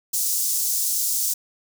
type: high-pass noise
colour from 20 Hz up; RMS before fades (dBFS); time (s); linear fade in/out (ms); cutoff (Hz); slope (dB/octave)
pink; -23; 0.13-1.34; 10; 5900; 24
effects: none